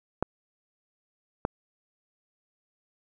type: clicks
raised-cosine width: 1 ms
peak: -11 dBFS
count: 2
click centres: 0.226 / 1.451 s
effects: none